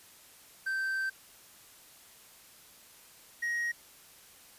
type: tone pair in turn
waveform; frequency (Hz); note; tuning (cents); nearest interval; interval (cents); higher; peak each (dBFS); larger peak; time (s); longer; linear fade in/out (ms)
triangle; 1557 / 1885.8; G6 / A#6; -12 / +20; minor third; 332; second; -28; neither; 0.66-1.1 / 3.42-3.72; first; 10
effects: white hiss -56 dBFS RMS until 4.58 s + resampled to 32000 Hz